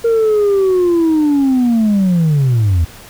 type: linear sweep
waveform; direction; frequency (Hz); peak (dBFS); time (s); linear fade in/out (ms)
sine; down; 466.2 to 77.78; -7; 0.04-2.85; 10
effects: tanh soft clip ceiling -8 dBFS + pink hiss -37 dBFS RMS until 3.09 s